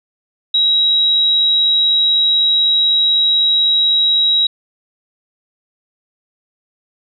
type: tone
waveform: sine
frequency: 3848 Hz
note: B7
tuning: 46 cents flat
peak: -10 dBFS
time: 0.54-4.47 s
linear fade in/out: 5 ms
effects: none